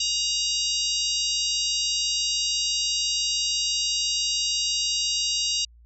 harmonic tone with a mistuned harmonic, 946 Hz, A#5, 25 cents sharp, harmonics 3 / 4 / 5 / 6 / 7 / 8, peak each -29 / -29 / -28 / -30 / -34 / -34 dBFS, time 0-5.65 s, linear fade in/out 5 ms, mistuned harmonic 7, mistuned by -62 cents, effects added 58 Hz sine -49 dBFS peak until 5.85 s

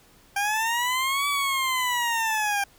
20% pulse linear two-way sweep, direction up then down, 793 to 1150 to 793 Hz, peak -18 dBFS, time 0.36-2.64 s, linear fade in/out 5 ms, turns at 1.28 s, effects pink hiss -56 dBFS RMS until 2.78 s

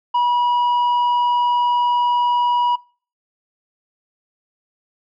sine tone with tanh clipping, 970 Hz, B5, 31 cents flat, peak -15 dBFS, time 0.14-2.76 s, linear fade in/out 10 ms, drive 4 dB, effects noise-tail reverb RT60 0.4 s tail -24 dB re dry

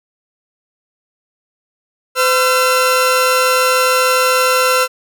sawtooth tone pair together, 510 / 1353.3 Hz, C5 / E6, -44 / +45 cents, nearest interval octave + perfect fourth, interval 1689 cents, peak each -10 dBFS, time 2.15-4.88 s, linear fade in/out 50 ms, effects none

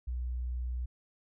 sine tone, 61.5 Hz, B1, 7 cents flat, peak -32 dBFS, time 0.07-0.86 s, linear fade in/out 10 ms, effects none

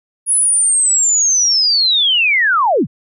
sine linear sweep, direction down, 10470 to 85.6 Hz, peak -10 dBFS, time 0.26-2.87 s, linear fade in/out 50 ms, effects none

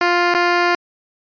10% pulse tone with dropouts, 350.3 Hz, F4, 5 cents sharp, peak -5 dBFS, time 0.01-0.75 s, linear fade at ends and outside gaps 2 ms, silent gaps 0.341-0.347 s, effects resampled to 11025 Hz

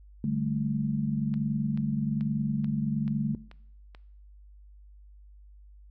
sine chord, D suspended fourth, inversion none, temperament equal with one note detuned, 146.83 / 196 / 217.2 Hz, D3 / G3 / A3, 0 / 0 / -22 cents, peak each -30 / -34 / -28 dBFS, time 0.24-3.35 s, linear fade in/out 2 ms
click train, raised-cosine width 0.3 ms, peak -32 dBFS, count 7, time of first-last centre 1.34-3.949 s, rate 2.3 Hz
effects noise-tail reverb RT60 0.7 s tail -20 dB re dry + added 50 Hz sine -49 dBFS peak until 5.9 s

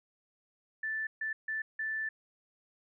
sine tone bursts at uneven times, 1760 Hz, A6, in tune, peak -32 dBFS, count 4, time 0.83-1.07 / 1.21-1.33 / 1.48-1.62 / 1.79-2.09 s, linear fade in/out 5 ms, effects none

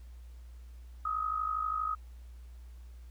sine tone with amplitude modulation, 1263 Hz, D#6, 26 cents sharp, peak -27 dBFS, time 1.05-1.95 s, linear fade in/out 5 ms, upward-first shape sine, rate 52.4 Hz, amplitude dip 70%, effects added 60 Hz sine -46 dBFS peak until 3.1 s + pink hiss -67 dBFS RMS until 3.1 s

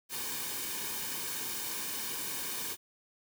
white noise with comb filter, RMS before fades -37 dBFS, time 0.09-2.77 s, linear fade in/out 50 ms, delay 1.5 ms, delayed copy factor -0.65, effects none

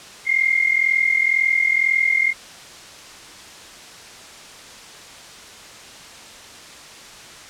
sine tone pair together, 2099 / 2141 Hz, C7 / C7, +5 / +39 cents, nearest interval unison, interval 34 cents, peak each -18 dBFS, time 0.25-2.34 s, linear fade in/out 50 ms, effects white hiss -40 dBFS RMS until 7.49 s + low-pass 7000 Hz 12 dB/octave

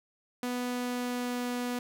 sawtooth tone with pitch glide, 246.9 to 245.2 Hz, B3 to B3, 0 to -12 cents, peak -27 dBFS, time 0.43-1.79 s, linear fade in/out 2 ms, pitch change -12 cents, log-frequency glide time 0.67-1.51 s, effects none

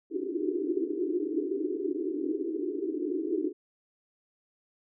pink band-pass noise, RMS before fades -31 dBFS, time 0.1-3.53 s, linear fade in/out 50 ms, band 290 to 410 Hz, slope 96 dB/octave, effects none

